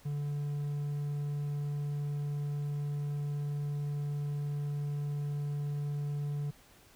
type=tone; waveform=triangle; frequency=145.2 Hz; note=D3; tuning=19 cents flat; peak=-30 dBFS; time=0.05-6.51 s; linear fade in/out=10 ms; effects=pink hiss -60 dBFS RMS until 6.95 s